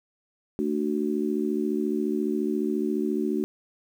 harmonic tone, 74.4 Hz, D2, 23 cents sharp, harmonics 3 / 4 / 5, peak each -28 / -28 / -28 dBFS, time 0.59-3.44 s, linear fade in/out 0 ms, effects 9-bit

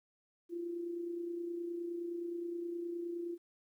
sine tone with amplitude modulation, 343.8 Hz, F4, 27 cents flat, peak -35 dBFS, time 0.49-3.38 s, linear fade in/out 50 ms, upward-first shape sine, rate 29.6 Hz, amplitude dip 45%, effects 12-bit

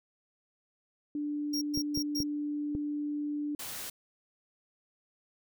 sine tone, 294.5 Hz, D4, 5 cents sharp, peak -31 dBFS, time 1.15-3.55 s, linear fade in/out 2 ms
45% pulse tone bursts, 5588 Hz, F8, in tune, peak -32 dBFS, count 4, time 1.53-2.234 s, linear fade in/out 10 ms, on 86 ms, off 120 ms
clicks, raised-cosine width 3 ms, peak -23 dBFS, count 4, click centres 1.775 / 1.975 / 2.203 / 2.751 s
white noise, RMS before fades -40 dBFS, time 3.59-3.9 s, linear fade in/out 5 ms
effects none

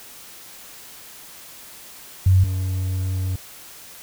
sine / triangle tone pair in turn, 93.6 / 93.2 Hz, F#2 / F#2, +20 / +13 cents, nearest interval unison, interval 7 cents, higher first, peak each -11 / -19 dBFS, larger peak first, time 2.26-2.44 / 2.44-3.36 s, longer second, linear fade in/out 5 ms, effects white hiss -42 dBFS RMS until 4.02 s

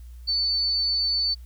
sine tone, 4504 Hz, C#8, 27 cents sharp, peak -21 dBFS, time 0.27-1.35 s, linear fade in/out 20 ms, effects added 60 Hz sine -39 dBFS peak until 1.45 s + white hiss -62 dBFS RMS until 1.45 s

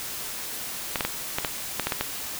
clicks, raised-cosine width 0.3 ms, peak -8 dBFS, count 9, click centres 0.958 / 1.008 / 1.05 / 1.385 / 1.448 / 1.797 / 1.87 / 1.922 / 2.01 s, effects white hiss -34 dBFS RMS until 2.39 s

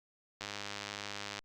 click train, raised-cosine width 0.2 ms, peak -22 dBFS, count 101, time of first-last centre 0.41-1.39 s, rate 102 Hz, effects Opus 48 kbps

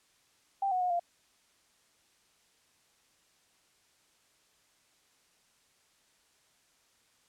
sine tone with pitch steps, 786 / 735 / 723 / 694 Hz, G5 / F#5 / F#5 / F5, +4 / -12 / -40 / -11 cents, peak -27 dBFS, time 0.62-0.996 s, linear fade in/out 5 ms, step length 94 ms, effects white hiss -68 dBFS RMS until 7.28 s + low-pass 9000 Hz 12 dB/octave

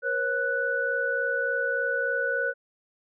sine tone cluster, 477.6 / 541 / 1483 Hz, A#4 / C#5 / F#6, +42 / -42 / +4 cents, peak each -31 / -30 / -26 dBFS, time 0.02-2.54 s, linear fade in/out 50 ms, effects none

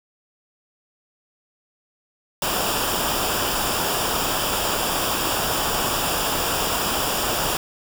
pink noise with comb filter, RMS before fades -23 dBFS, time 2.42-7.57 s, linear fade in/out 2 ms, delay 0.48 ms, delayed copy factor -0.65, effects none

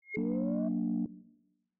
sine tone with exponential growth, 2147 Hz, C7, 44 cents sharp, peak -31 dBFS, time 0.02-0.16 s, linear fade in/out 5 ms, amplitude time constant 29 ms
sine linear sweep, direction up, 415.3 to 655 Hz, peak -36 dBFS, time 0.14-0.69 s, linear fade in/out 10 ms
sine chord, Gb augmented, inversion none, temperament equal, 185 / 233.1 / 293.7 Hz, Gb3 / Bb3 / D4, 0 / 0 / 0 cents, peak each -33 / -31 / -33 dBFS, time 0.17-1.06 s, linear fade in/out 2 ms
effects noise-tail reverb RT60 1.0 s tail -17 dB re dry + tanh soft clip ceiling -23 dBFS

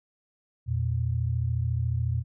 sine tone pair together, 85.23 / 119.3 Hz, F2 / A#2, -42 / +41 cents, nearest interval tritone, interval 583 cents, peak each -28 / -26 dBFS, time 0.66-2.24 s, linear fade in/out 50 ms, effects none

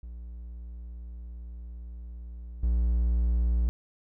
triangle tone with level steps, 58.8 Hz, A#1, 16 cents sharp, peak -36 / -20 dBFS, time 0.03-3.69 s, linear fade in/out 0 ms, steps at 2.63 s, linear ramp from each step 2 ms, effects none

